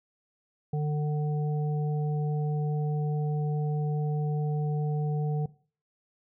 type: harmonic tone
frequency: 149.6 Hz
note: D3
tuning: 32 cents sharp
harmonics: 1 / 3 / 5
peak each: -26 / -36 / -40 dBFS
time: 0.73-5.46 s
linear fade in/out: 5 ms
effects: noise-tail reverb RT60 0.4 s tail -18 dB re dry